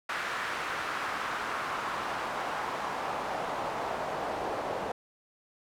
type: noise with band-pass filter sweep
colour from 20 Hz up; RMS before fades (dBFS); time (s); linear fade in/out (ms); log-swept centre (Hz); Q
pink; -34; 0.09-4.92; 5; 1500 to 660; 1.6
effects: none

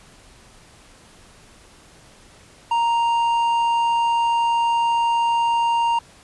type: tone with hard clipping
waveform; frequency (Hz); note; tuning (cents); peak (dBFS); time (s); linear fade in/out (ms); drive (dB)
triangle; 932.3; A#5; 0; -18; 2.71-5.99; 5; 9
effects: pink hiss -49 dBFS RMS until 6.23 s + resampled to 24000 Hz

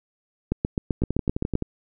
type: two click trains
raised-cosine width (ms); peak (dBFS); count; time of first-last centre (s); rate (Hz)
3; -9 / -12; 9 / 8; 0.52-1.554 / 1.02-1.623; 7.74 / 11.6
effects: none

